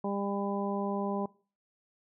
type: harmonic tone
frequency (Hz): 200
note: G3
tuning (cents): +35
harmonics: 1 / 2 / 3 / 4 / 5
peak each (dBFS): -33 / -36 / -38 / -39 / -40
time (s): 0.04-1.26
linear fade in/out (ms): 5
effects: noise-tail reverb RT60 0.4 s tail -22 dB re dry